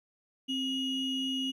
triangle ring-modulated tone, 1574 Hz, G6, 7 cents sharp, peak -25 dBFS, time 0.48-1.52 s, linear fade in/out 20 ms, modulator 1310 Hz, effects none

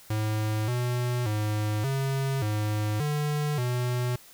square tone with pitch steps, 107.8 / 122.8 / 106.1 / 135.6 / 106 / 148.6 / 123.5 Hz, A2 / B2 / G#2 / C#3 / G#2 / D3 / B2, -35 / -9 / +38 / -38 / +36 / +21 / 0 cents, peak -26 dBFS, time 0.1-4.16 s, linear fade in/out 5 ms, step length 580 ms, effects white hiss -52 dBFS RMS until 4.33 s

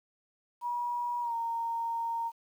sine tone with pitch glide, 963 to 923.8 Hz, B5 to A#5, -44 to -16 cents, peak -30 dBFS, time 0.61-2.32 s, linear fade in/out 50 ms, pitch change -72 cents, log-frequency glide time 1.21-1.34 s, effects 10-bit

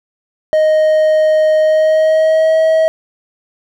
triangle tone with pitch glide, 622.3 to 639.4 Hz, D#5 to D#5, 0 to +47 cents, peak -6 dBFS, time 0.53-2.88 s, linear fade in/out 0 ms, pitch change +47 cents, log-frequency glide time 1.6-2.58 s, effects none

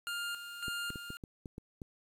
25% pulse tone with tremolo, 1405 Hz, F6, 10 cents sharp, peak -32 dBFS, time 0.07-1.17 s, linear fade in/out 0 ms, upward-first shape square, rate 1.8 Hz, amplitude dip 60%
clicks, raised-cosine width 3 ms, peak -30 dBFS, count 8, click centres 0.682 / 0.904 / 0.958 / 1.104 / 1.238 / 1.458 / 1.581 / 1.818 s
effects resampled to 32000 Hz + 10-bit

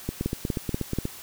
two click trains, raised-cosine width 3 ms, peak -14 / -12 dBFS, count 9 / 4, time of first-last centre 0.09-1.054 / 0.26-0.986 s, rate 8.3 / 4.13 Hz, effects white hiss -43 dBFS RMS until 1.22 s

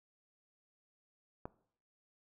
click, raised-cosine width 1 ms, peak -27 dBFS, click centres 1.455 s, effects noise-tail reverb RT60 0.6 s tail -19 dB re dry

